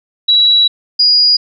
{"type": "tone pair in turn", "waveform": "sine", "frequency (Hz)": [3906, 4886], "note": ["B7", "D#8"], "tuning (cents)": [-20, -32], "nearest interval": "major third", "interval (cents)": 388, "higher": "second", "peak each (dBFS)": -6, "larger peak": "neither", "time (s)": [[0.28, 0.68], [0.99, 1.37]], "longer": "first", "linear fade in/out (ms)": 10, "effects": []}